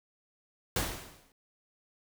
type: noise with exponential decay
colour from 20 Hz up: pink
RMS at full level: -28 dBFS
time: 0.76-1.32 s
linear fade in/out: 2 ms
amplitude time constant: 120 ms
effects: none